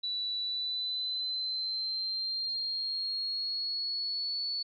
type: tone with pitch glide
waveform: sine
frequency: 3951 to 4435 Hz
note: B7 to C#8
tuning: 0 to 0 cents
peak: -31 dBFS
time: 0.03-4.63 s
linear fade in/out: 10 ms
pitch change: +200 cents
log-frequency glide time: 0.42-4.38 s
effects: none